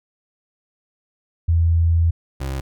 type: tone pair in turn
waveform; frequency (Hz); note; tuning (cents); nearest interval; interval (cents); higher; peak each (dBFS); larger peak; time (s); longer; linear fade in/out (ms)
sine / 30% pulse; 83.4 / 67.12; E2 / C2; +21 / +45; major third; 376; first; -13 / -21; first; 1.48-2.11 / 2.4-2.61; first; 10
effects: none